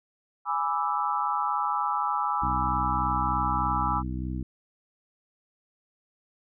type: chord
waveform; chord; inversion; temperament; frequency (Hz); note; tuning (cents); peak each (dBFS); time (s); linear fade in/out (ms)
sine; E dominant seventh; first; equal; 830.6 / 987.8 / 1174.7 / 1318.5; G#5 / B5 / D6 / E6; 0 / 0 / 0 / 0; -30; 0.45-4.03; 50
type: harmonic tone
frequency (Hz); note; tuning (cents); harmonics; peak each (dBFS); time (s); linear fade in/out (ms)
63.3; B1; +43; 1 / 2 / 3 / 4 / 5; -32 / -35 / -37 / -38 / -39; 2.42-4.43; 5
effects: none